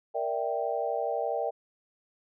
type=chord; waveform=sine; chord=E half-diminished seventh; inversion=second; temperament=equal; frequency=466.2 / 587.3 / 659.3 / 784 Hz; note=Bb4 / D5 / E5 / G5; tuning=0 / 0 / 0 / 0 cents; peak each=-33 dBFS; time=0.14-1.51 s; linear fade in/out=20 ms; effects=none